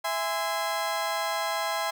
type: chord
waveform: 30% pulse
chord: E augmented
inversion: none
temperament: just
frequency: 659.3 / 824.1 / 1030.1 Hz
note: E5 / G#5 / B#5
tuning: 0 / -14 / -27 cents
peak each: -29 dBFS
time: 0.04-1.91 s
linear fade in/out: 10 ms
effects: none